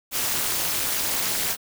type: noise with amplitude modulation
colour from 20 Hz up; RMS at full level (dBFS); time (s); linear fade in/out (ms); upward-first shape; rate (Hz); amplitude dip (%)
white; -21; 0.11-1.57; 50; sine; 226; 95
effects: none